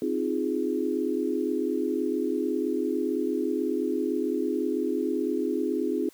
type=chord; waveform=sine; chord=F minor seventh; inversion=second; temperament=equal; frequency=261.6 / 311.1 / 349.2 / 415.3 Hz; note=C4 / Eb4 / F4 / Ab4; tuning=0 / 0 / 0 / 0 cents; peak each=-30 dBFS; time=0.02-6.09 s; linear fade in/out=2 ms; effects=white hiss -57 dBFS RMS until 6.13 s + high-pass 80 Hz 12 dB/octave